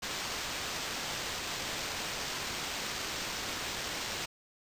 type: noise with sample-and-hold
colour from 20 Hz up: white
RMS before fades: -37 dBFS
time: 0.02-4.26 s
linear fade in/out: 10 ms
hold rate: 11025 Hz
effects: resampled to 32000 Hz